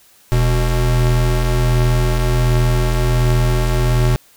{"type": "tone pair together", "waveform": "square", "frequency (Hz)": [40.71, 123.47], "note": ["E1", "B2"], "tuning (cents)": [-21, 0], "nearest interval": "octave + perfect fifth", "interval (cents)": 1921, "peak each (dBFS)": -16, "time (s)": [0.32, 4.16], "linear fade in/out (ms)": 0, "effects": ["white hiss -50 dBFS RMS until 4.36 s"]}